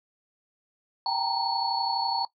sine tone cluster, 784 / 909 / 941 / 4411 Hz, G5 / A#5 / A#5 / C#8, 0 / -44 / +16 / -9 cents, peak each -30 dBFS, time 1.06-2.25 s, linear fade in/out 2 ms, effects noise-tail reverb RT60 0.1 s tail -18 dB re dry

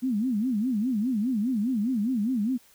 sine tone with vibrato, 231.5 Hz, A#3, 12 cents flat, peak -23 dBFS, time 0.02-2.58 s, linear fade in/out 20 ms, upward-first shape sine, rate 4.9 Hz, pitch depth 240 cents each way, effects white hiss -58 dBFS RMS until 2.74 s

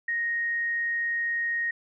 sine tone, 1868 Hz, A#6, 3 cents sharp, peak -25 dBFS, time 0.08-1.71 s, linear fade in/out 5 ms, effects none

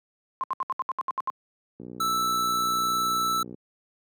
sine tone bursts, 1056 Hz, C6, 16 cents sharp, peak -24 dBFS, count 10, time 0.41-1.3 s, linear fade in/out 0 ms, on 26 ms, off 70 ms
click train, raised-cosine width 3 ms, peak -24 dBFS, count 107, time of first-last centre 1.8-3.543 s, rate 60.8 Hz
square tone, 1318.5 Hz, E6, in tune, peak -24 dBFS, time 2-3.43 s, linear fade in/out 5 ms
effects high-pass 200 Hz 12 dB/octave

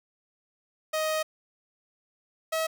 sawtooth tone pair in turn, 626 / 642.1 Hz, D#5 / E5, +10 / -46 cents, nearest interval unison, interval 44 cents, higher second, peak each -22 dBFS, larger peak neither, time 0.93-1.23 / 2.52-2.67 s, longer first, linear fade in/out 10 ms, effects none

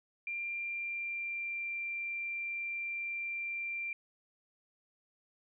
sine tone with pitch glide, 2381 to 2366 Hz, D7 to D7, +23 to +12 cents, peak -35 dBFS, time 0.27-3.93 s, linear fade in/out 2 ms, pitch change -11 cents, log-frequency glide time 0.59-1.74 s, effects none

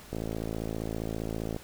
click train, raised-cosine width 2 ms, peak -20 dBFS, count 80, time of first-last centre 0.13-1.564 s, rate 55.1 Hz, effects pink hiss -50 dBFS RMS until 1.63 s

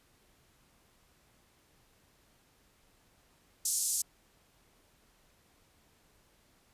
white band-pass noise, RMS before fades -32 dBFS, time 3.65-4.02 s, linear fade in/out 5 ms, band 5900 to 10000 Hz, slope 24 dB/octave, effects pink hiss -67 dBFS RMS until 6.73 s + resampled to 32000 Hz

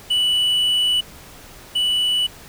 triangle tone pair in turn, 2960 / 2960 Hz, F#7 / F#7, 0 / 0 cents, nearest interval unison, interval 0 cents, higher neither, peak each -14 / -15 dBFS, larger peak first, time 0.1-1.01 / 1.75-2.27 s, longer first, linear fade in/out 10 ms, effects pink hiss -42 dBFS RMS until 2.48 s

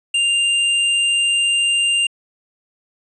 square tone, 2794 Hz, F7, in tune, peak -15 dBFS, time 0.14-2.07 s, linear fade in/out 5 ms, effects resampled to 22050 Hz

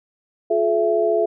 sine tone cluster, 354.2 / 428.7 / 667 Hz, F4 / A4 / E5, +24 / -45 / +20 cents, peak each -23 / -19 / -19 dBFS, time 0.5-1.26 s, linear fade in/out 10 ms, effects none

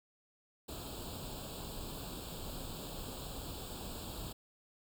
pink noise with comb filter, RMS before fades -44 dBFS, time 0.68-4.33 s, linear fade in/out 10 ms, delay 0.25 ms, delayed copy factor +0.9, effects none

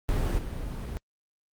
brown noise with level steps, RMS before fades -26 / -34 dBFS, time 0.09-0.97 s, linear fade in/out 0 ms, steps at 0.38 s, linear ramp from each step 5 ms, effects Opus 24 kbps

